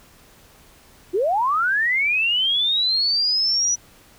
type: linear sweep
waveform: sine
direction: up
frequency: 331.5 to 5920 Hz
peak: -17 dBFS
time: 1.13-3.76 s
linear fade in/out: 20 ms
effects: pink hiss -51 dBFS RMS until 4.18 s